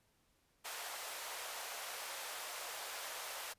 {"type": "high-pass noise", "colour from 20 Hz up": "pink", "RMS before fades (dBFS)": -45, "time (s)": [0.64, 3.54], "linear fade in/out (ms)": 20, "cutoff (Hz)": 580, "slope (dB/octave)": 24, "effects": ["pink hiss -75 dBFS RMS until 3.58 s", "resampled to 32000 Hz"]}